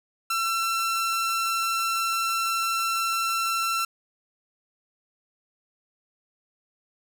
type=tone; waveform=sawtooth; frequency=1347 Hz; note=E6; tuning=37 cents sharp; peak=-20 dBFS; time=0.3-3.85 s; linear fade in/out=5 ms; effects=none